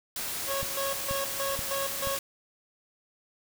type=noise; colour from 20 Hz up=white; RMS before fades=-34 dBFS; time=0.16-2.19 s; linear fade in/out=2 ms
type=tone with tremolo; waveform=25% pulse; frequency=550 Hz; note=C#5; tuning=14 cents flat; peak=-26 dBFS; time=0.46-2.19 s; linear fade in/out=50 ms; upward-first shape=square; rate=3.2 Hz; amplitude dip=80%
type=click train; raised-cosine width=5 ms; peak=-25 dBFS; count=4; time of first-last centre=0.63-2.072 s; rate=2.08 Hz
effects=none